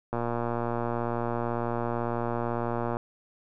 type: click train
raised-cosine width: 1 ms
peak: -16 dBFS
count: 336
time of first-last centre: 0.13-2.969 s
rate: 118 Hz
effects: none